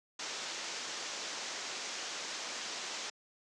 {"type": "low-pass noise", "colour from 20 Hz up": "white", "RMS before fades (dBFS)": -41, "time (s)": [0.19, 3.1], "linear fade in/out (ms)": 5, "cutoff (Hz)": 7000, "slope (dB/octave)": 48, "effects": ["high-pass 300 Hz 12 dB/octave"]}